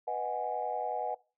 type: chord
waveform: sine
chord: G# minor seventh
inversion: first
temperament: equal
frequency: 493.9 / 622.3 / 740 / 830.6 Hz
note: B4 / D#5 / F#5 / G#5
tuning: 0 / 0 / 0 / 0 cents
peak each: -38 / -38 / -34 / -36 dBFS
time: 0.07-1.15 s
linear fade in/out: 10 ms
effects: noise-tail reverb RT60 0.3 s tail -21 dB re dry + tanh soft clip ceiling -21 dBFS